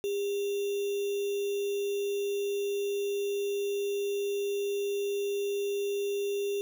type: tone with sample-and-hold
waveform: sine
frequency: 402.3 Hz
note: G4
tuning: 45 cents sharp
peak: -28 dBFS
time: 0.04-6.61 s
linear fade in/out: 0 ms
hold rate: 3150 Hz
effects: none